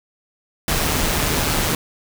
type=noise with amplitude modulation; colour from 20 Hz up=pink; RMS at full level=-18 dBFS; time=0.68-1.75 s; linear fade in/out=2 ms; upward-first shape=sine; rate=154 Hz; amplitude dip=40%; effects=none